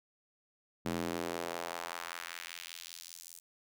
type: tone with high-pass filter sweep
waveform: square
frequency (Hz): 42.57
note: F1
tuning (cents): -44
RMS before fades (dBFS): -41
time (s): 0.85-3.4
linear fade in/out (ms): 10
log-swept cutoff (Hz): 200 to 8200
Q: 1.2
effects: none